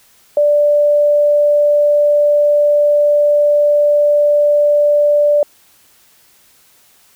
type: tone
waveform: sine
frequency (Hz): 587.3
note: D5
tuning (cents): 0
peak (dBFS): -8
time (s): 0.37-5.43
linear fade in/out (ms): 2
effects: white hiss -50 dBFS RMS until 7.15 s